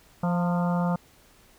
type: harmonic tone with a mistuned harmonic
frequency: 174.61 Hz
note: F3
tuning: in tune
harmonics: 1 / 3 / 4 / 5 / 6 / 7 / 8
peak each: -23 / -33 / -34 / -34 / -40 / -37 / -42 dBFS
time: 0.23-0.96 s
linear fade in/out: 5 ms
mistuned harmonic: 5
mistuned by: +41 cents
effects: pink hiss -57 dBFS RMS until 1.58 s